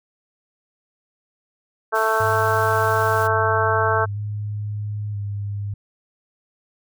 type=harmonic tone; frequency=220.9 Hz; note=A3; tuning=7 cents sharp; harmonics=2 / 3 / 4 / 5 / 6 / 7; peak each=-24 / -24 / -24 / -24 / -24 / -24 dBFS; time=1.92-4.06 s; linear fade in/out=20 ms
type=noise; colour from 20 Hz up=white; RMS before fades=-38 dBFS; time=1.94-3.28 s; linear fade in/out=20 ms
type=tone with vibrato; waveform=sine; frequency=103 Hz; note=G#2; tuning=14 cents flat; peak=-24 dBFS; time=2.2-5.74 s; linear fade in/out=5 ms; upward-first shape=square; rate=0.51 Hz; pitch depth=24 cents each way
effects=none